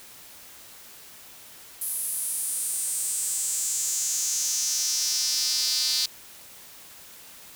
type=tone with high-pass filter sweep; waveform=square; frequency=138.59 Hz; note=C#3; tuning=in tune; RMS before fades=-27 dBFS; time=1.81-6.06 s; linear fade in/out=5 ms; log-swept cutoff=11000 to 4500 Hz; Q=4.3; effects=white hiss -47 dBFS RMS until 7.55 s